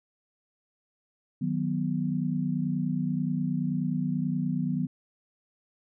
sine chord, B major, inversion first, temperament equal, 155.56 / 185 / 246.9 Hz, D#3 / F#3 / B3, 0 / 0 / 0 cents, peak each -30 dBFS, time 1.41-4.87 s, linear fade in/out 10 ms, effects none

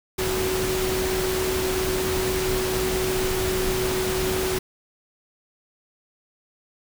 sine tone in noise, 373.7 Hz, F#4, 17 cents sharp, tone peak -24 dBFS, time 0.18-4.59 s, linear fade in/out 10 ms, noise pink, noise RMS -27 dBFS, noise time 0.18-4.59 s, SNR 0 dB, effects none

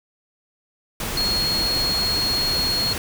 sine tone in noise, 4300 Hz, C8, 47 cents sharp, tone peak -20 dBFS, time 1.17-2.93 s, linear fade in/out 2 ms, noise pink, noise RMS -27 dBFS, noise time 1-2.98 s, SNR +4 dB, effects none

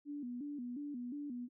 sine tone with vibrato, 266.2 Hz, C4, 30 cents sharp, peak -40 dBFS, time 0.05-1.49 s, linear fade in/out 50 ms, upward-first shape square, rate 2.8 Hz, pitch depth 150 cents each way, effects none

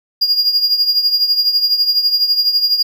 triangle tone with tremolo, 4837 Hz, D#8, 50 cents flat, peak -7 dBFS, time 0.21-2.83 s, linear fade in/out 10 ms, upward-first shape triangle, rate 12 Hz, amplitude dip 75%, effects none

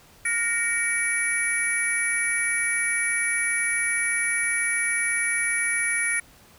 sine tone cluster, 1423 / 1865 / 2292 / 10050 Hz, F6 / A#6 / D7 / D#9, +32 / 0 / -43 / +16 cents, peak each -32 / -25 / -25 / -26 dBFS, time 0.25-6.2 s, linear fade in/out 5 ms, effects tanh soft clip ceiling -16 dBFS + pink hiss -53 dBFS RMS until 6.58 s

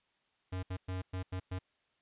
square tone bursts at uneven times, 92.5 Hz, F#2, in tune, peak -36 dBFS, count 6, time 0.52-0.63 / 0.7-0.77 / 0.88-1.02 / 1.13-1.23 / 1.32-1.4 / 1.51-1.59 s, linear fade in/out 10 ms, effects white hiss -75 dBFS RMS until 2.01 s + resampled to 8000 Hz

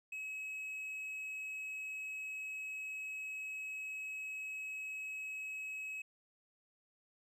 triangle tone, 2563 Hz, E7, 49 cents flat, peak -39 dBFS, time 0.12-6.02 s, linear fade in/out 5 ms, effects none

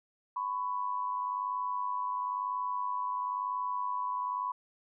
sine tone pair together, 999 / 1100 Hz, B5 / C#6, +20 / -14 cents, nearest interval major second, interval 166 cents, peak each -32 / -37 dBFS, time 0.36-4.52 s, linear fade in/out 5 ms, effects none

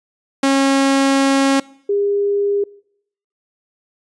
sawtooth / sine tone pair in turn, 272.7 / 404.4 Hz, C#4 / G#4, -28 / -46 cents, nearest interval perfect fifth, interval 682 cents, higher second, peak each -8 / -14 dBFS, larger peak first, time 0.43-1.6 / 1.89-2.64 s, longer first, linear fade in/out 5 ms, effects noise-tail reverb RT60 0.7 s tail -23 dB re dry + resampled to 22050 Hz

